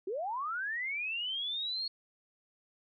sine linear sweep, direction up, 349.2 to 4347 Hz, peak -33 dBFS, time 0.07-1.88 s, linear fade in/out 5 ms, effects none

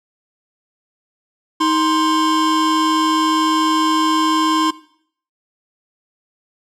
square tone pair together, 315.7 / 1046.5 Hz, D#4 / C6, +25 / 0 cents, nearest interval octave + major sixth, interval 2075 cents, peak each -17 dBFS, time 1.6-4.71 s, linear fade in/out 10 ms, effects noise-tail reverb RT60 0.6 s tail -18 dB re dry + low-pass 7000 Hz 12 dB/octave

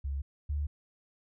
sine tone pair in turn, 69.3 / 73.15 Hz, C#2 / D2, 0 / -6 cents, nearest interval minor second, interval 94 cents, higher second, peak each -31 / -29 dBFS, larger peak second, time 0.04-0.22 / 0.49-0.67 s, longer neither, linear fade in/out 10 ms, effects none

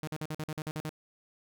sawtooth tone bursts, 154.8 Hz, D#3, 9 cents flat, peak -30 dBFS, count 10, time 0.03-0.892 s, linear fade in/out 0 ms, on 43 ms, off 48 ms, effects none

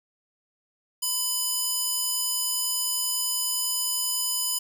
square tone with high-pass filter, 999 Hz, B5, 20 cents sharp, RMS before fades -27 dBFS, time 1.02-4.59 s, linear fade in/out 10 ms, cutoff 5700 Hz, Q 0.68, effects none

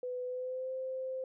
sine tone with pitch glide, 499.3 to 520.8 Hz, B4 to C5, +19 to -8 cents, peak -35 dBFS, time 0.03-1.24 s, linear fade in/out 2 ms, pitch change +73 cents, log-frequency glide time 0.25-0.72 s, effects none

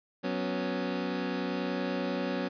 25% pulse chord, F# suspended fourth, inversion none, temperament equal, 185 / 246.9 / 277.2 Hz, F#3 / B3 / C#4, 0 / 0 / 0 cents, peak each -31 dBFS, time 0.23-2.49 s, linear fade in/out 20 ms, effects resampled to 11025 Hz

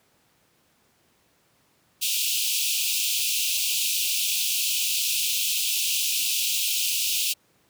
pink high-pass noise, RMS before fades -25 dBFS, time 2.01-7.34 s, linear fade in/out 20 ms, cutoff 2500 Hz, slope 96 dB/octave, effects pink hiss -64 dBFS RMS until 7.69 s + high-pass 100 Hz 12 dB/octave

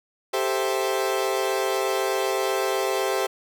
30% pulse chord, A minor seventh, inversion third, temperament equal, 392 / 440 / 523.3 / 659.3 Hz, G4 / A4 / C5 / E5, 0 / 0 / 0 / 0 cents, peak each -23 / -28 / -25 / -28 dBFS, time 0.33-3.27 s, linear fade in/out 10 ms, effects none

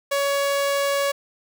sawtooth tone, 561 Hz, C#5, 21 cents sharp, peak -16 dBFS, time 0.11-1.12 s, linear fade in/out 10 ms, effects none

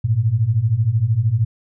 sine beating tone pair, 103.83 / 116.83 Hz, G#2 / A#2, 0 / +4 cents, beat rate 13 Hz, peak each -19 / -16 dBFS, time 0.04-1.45 s, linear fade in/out 10 ms, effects none

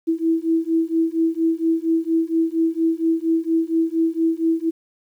sine beating tone pair, 325.1 / 329.4 Hz, E4 / E4, -24 / -1 cents, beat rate 4.3 Hz, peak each -20 dBFS, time 0.07-4.71 s, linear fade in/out 20 ms, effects 9-bit

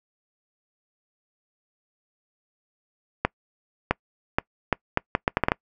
accelerating click train, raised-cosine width 0.5 ms, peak -4 dBFS, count 11, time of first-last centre 3.25-5.519 s, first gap 660 ms, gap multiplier 0.72, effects noise-tail reverb RT60 0.1 s tail -26 dB re dry

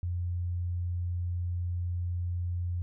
sine tone, 88 Hz, F2, 14 cents sharp, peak -29 dBFS, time 0.03-2.82 s, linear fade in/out 0 ms, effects none

